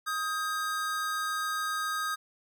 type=tone pair together; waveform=square; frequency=1254 / 1601.7 Hz; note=D#6 / G6; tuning=+13 / +37 cents; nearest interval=major third; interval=424 cents; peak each=-32 / -35 dBFS; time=0.06-2.16 s; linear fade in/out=20 ms; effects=none